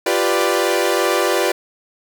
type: chord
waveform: sawtooth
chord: G dominant seventh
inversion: third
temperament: equal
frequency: 349.2 / 392 / 493.9 / 587.3 Hz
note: F4 / G4 / B4 / D5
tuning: 0 / 0 / 0 / 0 cents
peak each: -17 dBFS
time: 0.06-1.52 s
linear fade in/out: 5 ms
effects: none